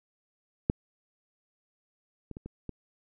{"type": "clicks", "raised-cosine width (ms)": 3, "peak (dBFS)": [-10, -27, -27, -27, -23], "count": 5, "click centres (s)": [0.699, 2.313, 2.369, 2.46, 2.693], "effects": []}